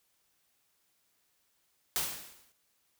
white noise with exponential decay, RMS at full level -29 dBFS, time 1.96-2.52 s, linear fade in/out 0 ms, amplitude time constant 120 ms, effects white hiss -74 dBFS RMS until 2.99 s

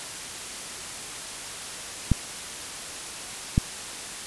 clicks, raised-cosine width 5 ms, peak -6 dBFS, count 2, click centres 2.117 / 3.579 s, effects white hiss -36 dBFS RMS until 4.26 s + resampled to 24000 Hz

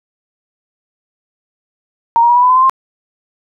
sine tone with pitch steps, 928 / 945.3 / 962.9 / 980.9 / 999.2 / 1017.9 / 1036.8 / 1056.2 Hz, A#5 / A#5 / B5 / B5 / B5 / C6 / C6 / C6, -8 / +24 / -44 / -12 / +20 / -48 / -16 / +16 cents, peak -6 dBFS, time 2.16-2.696 s, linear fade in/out 0 ms, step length 67 ms, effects none

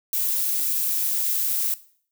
violet noise with amplitude modulation, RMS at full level -21 dBFS, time 0.13-1.74 s, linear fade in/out 2 ms, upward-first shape sine, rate 208 Hz, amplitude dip 60%, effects noise-tail reverb RT60 0.5 s tail -17 dB re dry

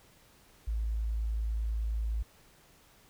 sine tone, 55 Hz, A1, in tune, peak -29 dBFS, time 0.67-2.23 s, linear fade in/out 10 ms, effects pink hiss -61 dBFS RMS until 3.09 s

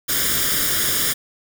white noise with comb filter, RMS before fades -20 dBFS, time 0.08-1.14 s, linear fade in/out 20 ms, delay 0.58 ms, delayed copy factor +0.75, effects none

